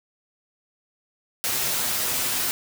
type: noise with comb filter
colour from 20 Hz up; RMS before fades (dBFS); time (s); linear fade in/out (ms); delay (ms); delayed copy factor
white; -25; 1.44-2.51; 0; 8; +0.55
effects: none